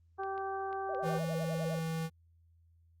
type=harmonic tone; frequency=387.9 Hz; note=G4; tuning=18 cents flat; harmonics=1 / 2 / 3 / 4; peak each=-39 / -37 / -43 / -47 dBFS; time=0.18-1.19 s; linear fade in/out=20 ms
type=clicks; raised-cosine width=0.3 ms; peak=-37 dBFS; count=5; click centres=0.235 / 0.379 / 0.729 / 0.948 / 1.076 s
type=tone with vibrato; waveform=sine; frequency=570 Hz; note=C#5; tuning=48 cents sharp; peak=-37 dBFS; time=0.89-1.79 s; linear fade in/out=2 ms; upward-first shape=sine; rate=9.9 Hz; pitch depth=260 cents each way
type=tone with pitch glide; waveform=square; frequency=163.4 to 162.46 Hz; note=E3 to E3; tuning=-15 to -25 cents; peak=-34 dBFS; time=1.02-2.1 s; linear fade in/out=50 ms; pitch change=-10 cents; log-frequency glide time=1.2-1.51 s
effects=added 83 Hz sine -62 dBFS peak until 3 s + Opus 32 kbps